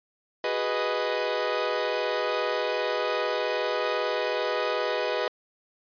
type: chord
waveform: sawtooth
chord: G# minor seventh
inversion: third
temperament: equal with one note detuned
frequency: 372.8 / 415.3 / 493.9 / 622.3 Hz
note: F#4 / G#4 / B4 / D#5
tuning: +13 / 0 / 0 / 0 cents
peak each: -31 / -28 / -25 / -26 dBFS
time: 0.44-5.28 s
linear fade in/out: 2 ms
effects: resampled to 11025 Hz